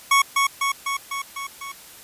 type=tone with echo; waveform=25% pulse; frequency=1108.7 Hz; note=C#6; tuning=in tune; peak=-10 dBFS; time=0.11-0.22 s; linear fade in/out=5 ms; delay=250 ms; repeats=6; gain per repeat=-3 dB; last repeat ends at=1.72 s; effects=white hiss -44 dBFS RMS until 2.03 s + resampled to 32000 Hz